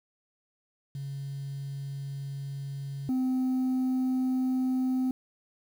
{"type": "tone pair in turn", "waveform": "sine", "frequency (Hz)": [138.59, 257.3], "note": ["C#3", "C4"], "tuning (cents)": [0, -29], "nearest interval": "major seventh", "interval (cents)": 1071, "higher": "second", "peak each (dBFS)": [-33, -22], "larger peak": "second", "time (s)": [[0.95, 3.09], [3.09, 5.11]], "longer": "first", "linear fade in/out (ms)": 2, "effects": ["tanh soft clip ceiling -24 dBFS", "9-bit"]}